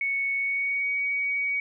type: tone with pitch glide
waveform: sine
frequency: 2217 to 2254 Hz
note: C#7 to C#7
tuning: 0 to +28 cents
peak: -24 dBFS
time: 0.01-1.6 s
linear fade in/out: 2 ms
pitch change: +28 cents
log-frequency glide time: 0.36-0.96 s
effects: none